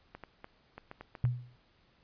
clicks, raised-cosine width 0.5 ms, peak -29 dBFS, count 8, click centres 0.15 / 0.237 / 0.444 / 0.78 / 0.914 / 1.01 / 1.152 / 1.252 s
sine tone with exponential decay, 122.7 Hz, B2, 11 cents flat, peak -22 dBFS, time 1.24-1.56 s, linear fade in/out 0 ms, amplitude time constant 68 ms
effects pink hiss -67 dBFS RMS until 2.03 s + resampled to 11025 Hz

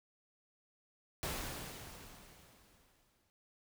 pink noise with exponential decay, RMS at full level -38 dBFS, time 1.23-3.3 s, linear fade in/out 0 ms, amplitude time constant 450 ms, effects none

